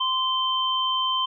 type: tone pair together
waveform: sine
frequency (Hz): 1037 / 3110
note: C6 / G7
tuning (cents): -16 / -14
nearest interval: octave + perfect fifth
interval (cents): 1902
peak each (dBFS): -24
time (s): 0-1.26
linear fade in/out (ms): 10
effects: none